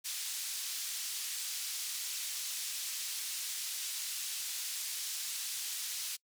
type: band-pass noise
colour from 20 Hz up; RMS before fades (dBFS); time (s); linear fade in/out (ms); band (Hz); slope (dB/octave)
pink; -39; 0.04-6.17; 20; 4100 to 13000; 12
effects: noise-tail reverb RT60 0.1 s tail -25 dB re dry